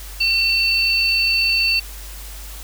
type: tone pair together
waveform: sine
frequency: 2705 / 4532 Hz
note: E7 / C#8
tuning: +44 / +37 cents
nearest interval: major sixth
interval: 893 cents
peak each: -17 / -18 dBFS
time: 0.2-1.8 s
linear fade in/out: 10 ms
effects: added 50 Hz sine -33 dBFS peak until 2.63 s + white hiss -38 dBFS RMS until 2.63 s